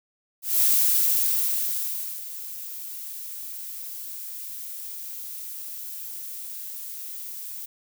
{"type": "noise with ADSR envelope", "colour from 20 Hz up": "violet", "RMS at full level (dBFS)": -19, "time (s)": [0.42, 7.66], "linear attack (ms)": 190, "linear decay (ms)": 1600, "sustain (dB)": -17, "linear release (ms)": 10, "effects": []}